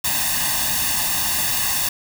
white noise with comb filter, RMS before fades -21 dBFS, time 0.04-1.89 s, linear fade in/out 5 ms, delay 1.1 ms, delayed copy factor +1, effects none

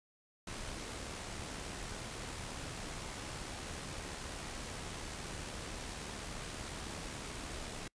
pink noise with amplitude modulation, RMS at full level -42 dBFS, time 0.47-7.88 s, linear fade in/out 5 ms, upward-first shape sine, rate 73.8 Hz, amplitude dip 35%, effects noise-tail reverb RT60 0.1 s tail -26 dB re dry + resampled to 22050 Hz

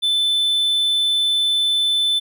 triangle tone, 3520 Hz, A7, in tune, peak -14 dBFS, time 0.02-2.2 s, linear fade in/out 20 ms, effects none

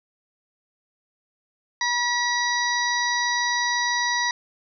harmonic tone, 966 Hz, B5, 39 cents flat, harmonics 1 / 2 / 4 / 5 / 6, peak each -26 / -24 / -30 / -31 / -31 dBFS, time 1.81-4.31 s, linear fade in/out 2 ms, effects none

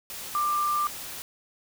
sine tone in noise, 1187 Hz, D6, 18 cents sharp, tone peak -23 dBFS, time 0.35-0.87 s, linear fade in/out 0 ms, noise white, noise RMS -38 dBFS, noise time 0.1-1.22 s, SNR +12 dB, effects none

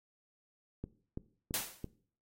click train, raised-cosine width 3 ms, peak -26 dBFS, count 4, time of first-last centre 0.84-1.843 s, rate 2.99 Hz
white noise with exponential decay, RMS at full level -31 dBFS, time 1.54-1.85 s, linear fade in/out 0 ms, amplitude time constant 67 ms
effects noise-tail reverb RT60 0.5 s tail -18 dB re dry + AAC 48 kbps

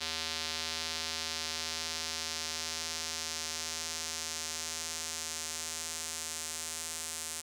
square tone with band-pass filter sweep, 80.5 Hz, E2, 41 cents flat, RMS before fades -38 dBFS, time 0-7.42 s, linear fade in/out 20 ms, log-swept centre 4400 to 8100 Hz, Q 1.7, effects none

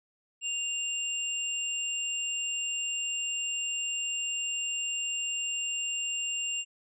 sine tone pair together, 2794 / 7459 Hz, F7 / A#8, 0 / 0 cents, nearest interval octave + perfect fourth, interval 1700 cents, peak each -31 / -35 dBFS, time 0.41-6.65 s, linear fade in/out 50 ms, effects none

